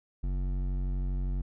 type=tone with hard clipping; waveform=triangle; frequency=46.25 Hz; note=F#1; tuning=in tune; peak=-30 dBFS; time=0.23-1.42 s; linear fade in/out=10 ms; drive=15 dB; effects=none